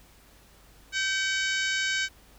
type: harmonic tone with a mistuned harmonic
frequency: 756 Hz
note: F#5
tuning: 37 cents sharp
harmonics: 2 / 3 / 4 / 5 / 6 / 7 / 8 / 9 / 10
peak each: -28 / -32 / -34 / -36 / -38 / -39 / -40 / -41 / -42 dBFS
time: 0.92-2.09 s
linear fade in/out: 50 ms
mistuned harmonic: 2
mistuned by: +48 cents
effects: added 50 Hz sine -57 dBFS peak until 2.38 s + pink hiss -57 dBFS RMS until 2.38 s